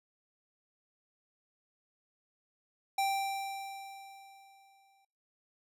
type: tone with exponential decay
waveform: square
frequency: 784 Hz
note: G5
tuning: in tune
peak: -28 dBFS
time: 2.98-5.05 s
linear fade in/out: 5 ms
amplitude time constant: 450 ms
effects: noise-tail reverb RT60 0.7 s tail -24 dB re dry + resampled to 32000 Hz